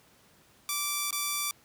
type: tone with dropouts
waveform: 5% pulse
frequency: 1166 Hz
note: D6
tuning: 13 cents flat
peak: -17 dBFS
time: 0.69-1.51 s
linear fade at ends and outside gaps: 1 ms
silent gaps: 1.108-1.127 s
effects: pink hiss -61 dBFS RMS until 1.64 s + high-pass 80 Hz 12 dB/octave